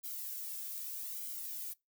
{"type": "noise with flanger", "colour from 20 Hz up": "violet", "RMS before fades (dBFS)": -42, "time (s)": [0.03, 1.74], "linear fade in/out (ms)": 20, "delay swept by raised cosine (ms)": [1.1, 2.1], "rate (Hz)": 0.82, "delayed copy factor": -0.7, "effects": ["noise-tail reverb RT60 0.2 s tail -23 dB re dry"]}